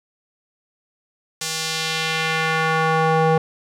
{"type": "tone with band-pass filter sweep", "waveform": "square", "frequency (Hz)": 160.1, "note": "D#3", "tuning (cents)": 50, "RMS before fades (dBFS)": -20, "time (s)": [1.41, 3.38], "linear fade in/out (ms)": 5, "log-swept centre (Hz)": [6600, 630], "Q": 1.1, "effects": []}